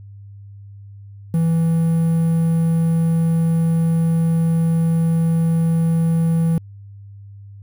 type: tone with quantisation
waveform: triangle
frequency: 164.81 Hz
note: E3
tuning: in tune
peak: -12 dBFS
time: 1.34-6.58 s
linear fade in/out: 2 ms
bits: 7
effects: added 100 Hz sine -36 dBFS peak until 7.62 s